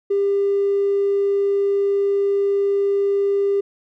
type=tone with tanh clipping; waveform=triangle; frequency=399.2 Hz; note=G4; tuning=32 cents sharp; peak=-15 dBFS; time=0.1-3.61 s; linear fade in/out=10 ms; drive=1 dB; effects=none